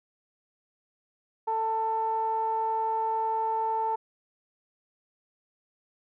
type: tone with low-pass filter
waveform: sawtooth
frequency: 444.5 Hz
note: A4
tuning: 18 cents sharp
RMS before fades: -28 dBFS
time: 1.47-3.96 s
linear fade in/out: 10 ms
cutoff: 910 Hz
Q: 7
effects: none